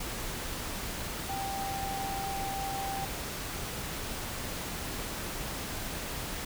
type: tone in noise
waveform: sine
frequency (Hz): 784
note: G5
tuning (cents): 0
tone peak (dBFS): -34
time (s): 1.29-3.05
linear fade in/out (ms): 5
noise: pink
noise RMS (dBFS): -37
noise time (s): 0-6.45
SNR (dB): 0
effects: none